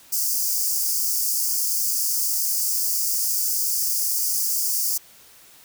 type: high-pass noise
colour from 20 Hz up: white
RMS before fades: -23 dBFS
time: 0.12-4.98 s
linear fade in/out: 10 ms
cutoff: 4700 Hz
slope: 96 dB/octave
effects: white hiss -50 dBFS RMS until 5.64 s